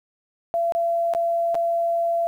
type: tone with dropouts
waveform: sine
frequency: 678 Hz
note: E5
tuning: 49 cents sharp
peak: -19 dBFS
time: 0.54-2.27 s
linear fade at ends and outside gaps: 0 ms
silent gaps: 0.722-0.75 / 1.137-1.149 / 1.545-1.552 s
effects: 9-bit